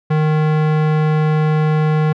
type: tone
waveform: square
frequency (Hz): 154.4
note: D#3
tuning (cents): -13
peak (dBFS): -13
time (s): 0.1-2.13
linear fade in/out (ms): 10
effects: low-pass 2000 Hz 12 dB/octave